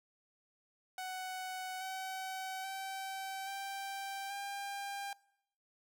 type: tone with pitch steps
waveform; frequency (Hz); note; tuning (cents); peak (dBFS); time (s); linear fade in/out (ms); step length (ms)
sawtooth; 745 / 758 / 771.3 / 784.8 / 798.5; F#5 / F#5 / G5 / G5 / G5; +12 / +42 / -28 / +2 / +32; -36; 0.98-5.13; 2; 830
effects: noise-tail reverb RT60 0.8 s tail -23 dB re dry